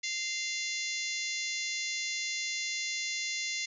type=harmonic tone; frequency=694 Hz; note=F5; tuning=11 cents flat; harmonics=3 / 4 / 5 / 6 / 7 / 8 / 9 / 10; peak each=-36 / -43 / -42 / -41 / -42 / -43 / -41 / -42 dBFS; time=0.03-3.66 s; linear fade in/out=10 ms; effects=none